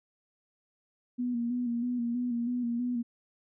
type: tone with vibrato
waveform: sine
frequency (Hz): 240.9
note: B3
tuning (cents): -43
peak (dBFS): -28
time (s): 1.18-3.03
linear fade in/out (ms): 20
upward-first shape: square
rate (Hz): 3.1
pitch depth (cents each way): 37
effects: none